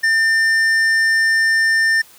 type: tone with hard clipping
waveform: sine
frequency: 1800 Hz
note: A6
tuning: 39 cents sharp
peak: -14 dBFS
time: 0.03-2.02 s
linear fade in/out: 10 ms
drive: 8 dB
effects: white hiss -46 dBFS RMS until 2.18 s + high-pass 60 Hz 12 dB/octave